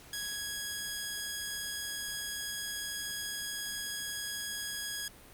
10% pulse tone, 1661.2 Hz, G#6, in tune, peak -27 dBFS, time 0.13-5.08 s, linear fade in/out 2 ms, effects pink hiss -54 dBFS RMS until 5.33 s + Opus 48 kbps

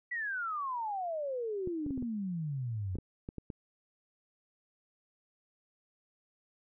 sine exponential sweep, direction down, 1980 to 87.31 Hz, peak -33 dBFS, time 0.11-2.97 s, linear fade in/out 10 ms
clicks, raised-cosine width 3 ms, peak -27 dBFS, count 10, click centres 1.674 / 1.864 / 1.907 / 1.977 / 2.025 / 2.955 / 2.986 / 3.289 / 3.383 / 3.502 s
effects none

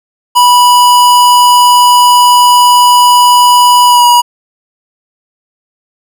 square tone with pitch glide, 981 to 966.9 Hz, B5 to B5, -12 to -37 cents, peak -3 dBFS, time 0.35-4.22 s, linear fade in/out 20 ms, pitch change -25 cents, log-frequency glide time 3.86-4.05 s, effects none

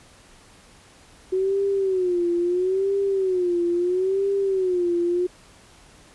sine tone with vibrato, 370 Hz, F#4, in tune, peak -19 dBFS, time 1.32-5.27 s, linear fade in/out 10 ms, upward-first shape sine, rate 0.75 Hz, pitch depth 120 cents each way, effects pink hiss -51 dBFS RMS until 6.14 s + resampled to 24000 Hz

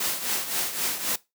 white noise with tremolo, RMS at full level -25 dBFS, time 0-1.16 s, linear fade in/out 5 ms, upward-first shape triangle, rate 3.8 Hz, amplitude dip 70%, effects noise-tail reverb RT60 0.2 s tail -19 dB re dry + high-pass 150 Hz 12 dB/octave

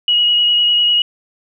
sine tone with vibrato, 2900 Hz, F#7, 35 cents flat, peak -10 dBFS, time 0.08-1.02 s, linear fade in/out 2 ms, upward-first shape square, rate 10 Hz, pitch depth 11 cents each way, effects none

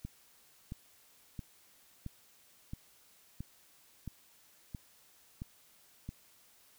click train, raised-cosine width 5 ms, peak -28 dBFS, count 10, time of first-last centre 0.05-6.09 s, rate 1.49 Hz, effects white hiss -64 dBFS RMS until 6.78 s

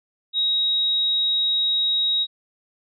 sine tone, 3800 Hz, A#7, 33 cents sharp, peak -18 dBFS, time 0.33-2.27 s, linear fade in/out 50 ms, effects none

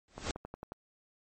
pink noise with exponential growth, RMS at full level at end -31 dBFS, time 0.08-0.31 s, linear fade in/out 1 ms, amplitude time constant 50 ms
click train, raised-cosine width 1 ms, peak -27 dBFS, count 7, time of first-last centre 0.18-0.721 s, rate 11.1 Hz
effects MP3 32 kbps

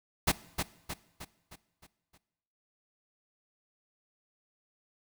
pink noise with echo, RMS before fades -25 dBFS, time 0.27-0.32 s, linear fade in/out 10 ms, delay 310 ms, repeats 6, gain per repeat -6 dB, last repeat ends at 2.18 s, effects noise-tail reverb RT60 1.0 s tail -19 dB re dry

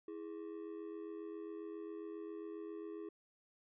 triangle ring-modulated tone, 371 Hz, F#4, 5 cents sharp, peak -39 dBFS, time 0.08-3.09 s, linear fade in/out 2 ms, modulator 43.7 Hz, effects resampled to 8000 Hz

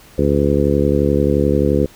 harmonic tone, 71.5 Hz, D2, 46 cents flat, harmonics 1 / 2 / 3 / 4 / 5 / 6 / 7, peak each -20 / -20 / -20 / -20 / -20 / -20 / -20 dBFS, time 0.18-1.86 s, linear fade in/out 5 ms, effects pink hiss -45 dBFS RMS until 1.95 s

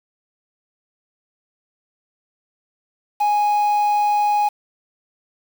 triangle tone with quantisation, 830.6 Hz, G#5, in tune, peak -13 dBFS, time 3.2-4.49 s, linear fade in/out 10 ms, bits 6, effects none

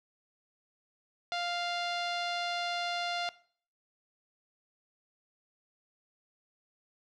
sawtooth tone with low-pass filter, 698.5 Hz, F5, in tune, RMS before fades -34 dBFS, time 1.32-3.29 s, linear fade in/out 0 ms, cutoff 4100 Hz, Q 2.6, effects noise-tail reverb RT60 0.5 s tail -19 dB re dry

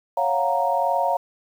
sine chord, Gb major seventh, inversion second, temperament equal, 554.4 / 698.5 / 740 / 932.3 Hz, Db5 / F5 / Gb5 / Bb5, 0 / 0 / 0 / 0 cents, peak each -25 / -23 / -27 / -23 dBFS, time 0.17-1.17 s, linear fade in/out 5 ms, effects 8-bit

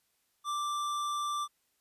triangle tone with hard clipping, 1176 Hz, D6, 2 cents sharp, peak -33 dBFS, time 0.44-1.48 s, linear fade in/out 50 ms, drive 18 dB, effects white hiss -75 dBFS RMS until 1.8 s + resampled to 32000 Hz

